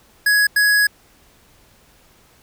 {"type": "tone bursts at uneven times", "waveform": "square", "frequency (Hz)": 1672, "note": "G#6", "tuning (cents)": 11, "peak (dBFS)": -13, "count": 2, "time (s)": [[0.26, 0.47], [0.56, 0.87]], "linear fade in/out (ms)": 5, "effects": ["pink hiss -53 dBFS RMS until 2.42 s"]}